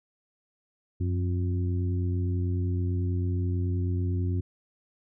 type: harmonic tone with a mistuned harmonic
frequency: 89.2 Hz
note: F2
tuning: 37 cents sharp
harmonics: 1 / 2 / 3 / 4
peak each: -25 / -37 / -36 / -39 dBFS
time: 1-4.41 s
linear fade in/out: 10 ms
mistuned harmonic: 1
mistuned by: +52 cents
effects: none